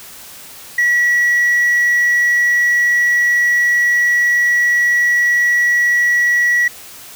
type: tone with tanh clipping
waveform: sine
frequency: 1933 Hz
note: B6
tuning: 38 cents flat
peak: -11 dBFS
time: 0.78-6.68 s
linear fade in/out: 5 ms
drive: 1 dB
effects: white hiss -36 dBFS RMS until 7.15 s